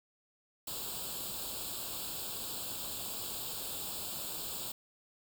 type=noise with comb filter; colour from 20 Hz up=white; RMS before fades=-40 dBFS; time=0.67-4.72 s; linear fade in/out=5 ms; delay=0.25 ms; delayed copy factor=+0.85; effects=none